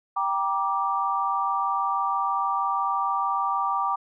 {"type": "chord", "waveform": "sine", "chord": "G minor", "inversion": "none", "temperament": "equal with one note detuned", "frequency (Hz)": [784, 950.3, 1174.7], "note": ["G5", "Bb5", "D6"], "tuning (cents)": [0, 33, 0], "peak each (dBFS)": [-28, -28, -25], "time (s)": [0.16, 3.96], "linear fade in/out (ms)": 10, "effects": []}